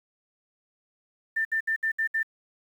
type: tone bursts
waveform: sine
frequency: 1788 Hz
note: A6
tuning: 27 cents sharp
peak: -23 dBFS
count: 6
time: 1.36-2.231 s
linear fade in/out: 10 ms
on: 91 ms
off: 65 ms
effects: 9-bit